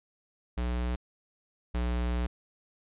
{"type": "tone pair in turn", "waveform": "square", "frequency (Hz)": [60.6, 60.35], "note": ["B1", "B1"], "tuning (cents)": [-32, -39], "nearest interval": "unison", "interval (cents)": 7, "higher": "first", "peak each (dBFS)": [-29, -28], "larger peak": "second", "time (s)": [[0.57, 0.96], [1.74, 2.27]], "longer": "second", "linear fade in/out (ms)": 10, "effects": ["resampled to 8000 Hz"]}